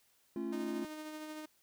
triangle chord, A augmented, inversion none, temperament just, 220 / 275 / 343.8 Hz, A3 / C#4 / E#4, 0 / -14 / -27 cents, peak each -39 / -39 / -37 dBFS, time 0.36-0.85 s, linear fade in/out 2 ms
sawtooth tone with tremolo, 308 Hz, D#4, 17 cents flat, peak -38 dBFS, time 0.52-1.46 s, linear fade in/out 10 ms, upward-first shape sine, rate 13 Hz, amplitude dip 30%
effects white hiss -71 dBFS RMS until 1.62 s

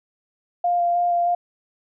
sine tone with vibrato, 698.5 Hz, F5, in tune, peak -17 dBFS, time 0.64-1.35 s, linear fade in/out 5 ms, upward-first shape square, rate 3.2 Hz, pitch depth 10 cents each way, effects none

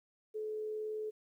sine tone with amplitude modulation, 430 Hz, A4, 40 cents flat, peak -35 dBFS, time 0.34-1.11 s, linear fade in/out 20 ms, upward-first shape sine, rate 78.2 Hz, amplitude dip 25%, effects 12-bit

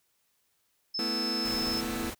sine tone, 5240 Hz, E8, 11 cents flat, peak -30 dBFS, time 0.94-1.81 s, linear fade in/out 10 ms
sawtooth chord, A suspended second, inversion none, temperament just, 220 / 247.5 / 330 Hz, A3 / B3 / E4, 0 / +4 / +2 cents, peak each -32 dBFS, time 0.99-2.1 s, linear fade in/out 2 ms
pink noise, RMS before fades -39 dBFS, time 1.44-2.15 s, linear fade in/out 20 ms
effects white hiss -73 dBFS RMS until 2.19 s

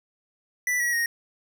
square tone with pitch steps, 1975.5 / 1920.4 / 1866.8 Hz, B6 / B6 / A#6, 0 / -49 / +2 cents, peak -23 dBFS, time 0.67-1.06 s, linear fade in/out 2 ms, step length 130 ms, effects none

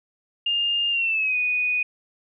sine tone with pitch glide, 2816 to 2480 Hz, F7 to D#7, +14 to -6 cents, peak -20 dBFS, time 0.46-1.83 s, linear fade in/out 5 ms, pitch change -220 cents, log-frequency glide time 0.9-1.37 s, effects none

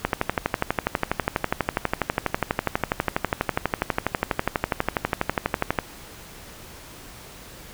click train, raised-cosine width 0.5 ms, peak -5 dBFS, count 71, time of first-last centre 0.05-5.788 s, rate 12.2 Hz, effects pink hiss -43 dBFS RMS until 7.73 s

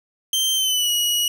sawtooth tone with pitch glide, 3136 to 2909 Hz, G7 to F#7, 0 to -30 cents, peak -15 dBFS, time 0.33-1.28 s, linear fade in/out 2 ms, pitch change -130 cents, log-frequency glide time 0.54-0.91 s, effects none

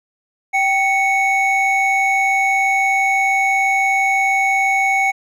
triangle tone pair together, 778 / 2217 Hz, G5 / C#7, -13 / 0 cents, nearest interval octave + tritone, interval 1813 cents, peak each -15 / -14 dBFS, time 0.53-5.12 s, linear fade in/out 20 ms, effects none

